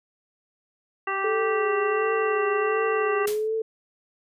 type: harmonic tone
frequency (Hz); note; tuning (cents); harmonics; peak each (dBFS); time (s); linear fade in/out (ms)
390; G4; -9; 1 / 2 / 3 / 4 / 5 / 7; -32 / -33 / -28 / -34 / -32 / -35; 1.07-3.26; 5
type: tone with vibrato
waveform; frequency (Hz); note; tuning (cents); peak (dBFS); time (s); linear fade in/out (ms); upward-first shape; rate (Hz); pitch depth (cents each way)
sine; 428.3; A4; -47; -23; 1.24-3.62; 5; triangle; 1.4; 70
type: noise with exponential decay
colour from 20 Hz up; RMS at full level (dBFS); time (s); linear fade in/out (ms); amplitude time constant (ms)
white; -28; 3.27-3.48; 5; 44
effects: resampled to 32000 Hz